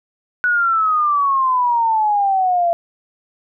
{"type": "exponential sweep", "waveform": "sine", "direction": "down", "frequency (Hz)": [1480, 675], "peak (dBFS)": -13, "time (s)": [0.44, 2.73], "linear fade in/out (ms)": 0, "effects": []}